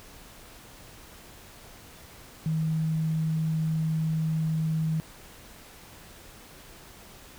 sine tone, 158.8 Hz, D#3, 36 cents sharp, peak -24 dBFS, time 2.46-5 s, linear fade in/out 0 ms, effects pink hiss -49 dBFS RMS until 7.38 s

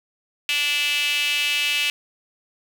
sawtooth tone with high-pass filter, 291.6 Hz, D4, 12 cents flat, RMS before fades -22 dBFS, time 0.49-1.9 s, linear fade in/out 0 ms, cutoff 2700 Hz, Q 6.1, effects none

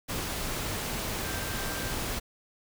sine tone in noise, 1574 Hz, G6, 7 cents sharp, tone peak -41 dBFS, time 1.23-1.94 s, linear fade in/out 20 ms, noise pink, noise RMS -33 dBFS, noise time 0.08-2.2 s, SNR -11 dB, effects none

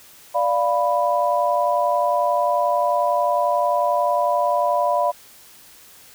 sine chord, B diminished, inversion first, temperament equal, 587.3 / 698.5 / 987.8 Hz, D5 / F5 / B5, 0 / 0 / 0 cents, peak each -21 dBFS, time 0.34-5.12 s, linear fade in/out 20 ms, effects white hiss -47 dBFS RMS until 6.14 s

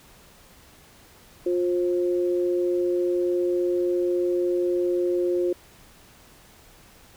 sine tone pair together, 354.4 / 531 Hz, F4 / C5, +25 / +25 cents, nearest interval perfect fifth, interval 700 cents, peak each -21 / -29 dBFS, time 1.46-5.53 s, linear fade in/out 5 ms, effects pink hiss -52 dBFS RMS until 7.16 s

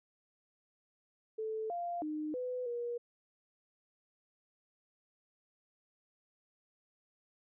sine tone with pitch steps, 438.3 / 695 / 305.5 / 501 / 477.5 Hz, A4 / F5 / D#4 / B4 / A#4, -7 / -9 / -32 / +25 / +42 cents, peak -35 dBFS, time 1.38-2.98 s, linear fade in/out 10 ms, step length 320 ms, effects none

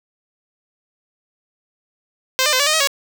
5% pulse tone with pitch steps, 520 / 599 / 514 / 573 / 615 / 636 / 558 Hz, C5 / D5 / C5 / D5 / D#5 / D#5 / C#5, -11 / +34 / -31 / -43 / -20 / +38 / +11 cents, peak -3 dBFS, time 2.39-2.873 s, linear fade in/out 0 ms, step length 69 ms, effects none

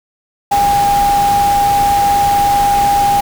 sine tone in noise, 808 Hz, G#5, 48 cents flat, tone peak -9 dBFS, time 0.51-3.21 s, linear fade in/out 10 ms, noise pink, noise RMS -22 dBFS, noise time 0.51-3.21 s, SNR +10 dB, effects none

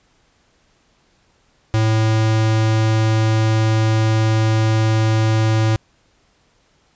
square tone, 110.2 Hz, A2, 3 cents sharp, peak -14 dBFS, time 1.74-5.76 s, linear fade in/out 0 ms, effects pink hiss -59 dBFS RMS until 6.95 s + resampled to 16000 Hz

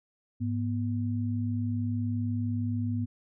sine tone pair together, 104.04 / 243.2 Hz, G#2 / B3, +4 / -26 cents, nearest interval octave + minor third, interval 1470 cents, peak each -29 / -31 dBFS, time 0.4-3.06 s, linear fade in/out 20 ms, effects none

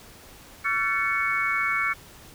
sine tone cluster, 1130 / 1360 / 1512 / 1750 / 2221 Hz, C#6 / F6 / F#6 / A6 / C#7, +33 / -46 / +37 / -10 / +3 cents, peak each -32 / -28 / -33 / -31 / -25 dBFS, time 0.64-1.94 s, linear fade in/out 20 ms, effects pink hiss -48 dBFS RMS until 2.34 s

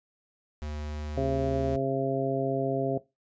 square tone with pitch glide, 75.1 to 76.06 Hz, D2 to D#2, +39 to -39 cents, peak -34 dBFS, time 0.62-1.76 s, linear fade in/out 0 ms, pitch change +22 cents, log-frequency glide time 1.31-1.47 s
harmonic tone, 134.8 Hz, C#3, 48 cents flat, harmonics 1 / 2 / 3 / 4 / 5, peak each -32 / -32 / -32 / -32 / -32 dBFS, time 1.17-2.98 s, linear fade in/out 5 ms
effects noise-tail reverb RT60 0.2 s tail -17 dB re dry + resampled to 16000 Hz

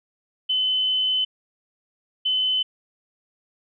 sine tone pair in turn, 3035 / 3035 Hz, F#7 / F#7, +43 / +43 cents, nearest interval unison, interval 0 cents, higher neither, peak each -19 dBFS, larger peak neither, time 0.49-1.25 / 2.25-2.63 s, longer first, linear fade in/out 10 ms, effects none

